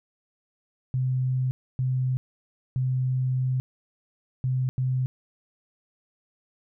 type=tone bursts at uneven times; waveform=sine; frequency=128.8 Hz; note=C3; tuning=27 cents flat; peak=-22 dBFS; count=5; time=0.94-1.51 / 1.79-2.17 / 2.76-3.6 / 4.44-4.69 / 4.78-5.06 s; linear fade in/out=0 ms; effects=none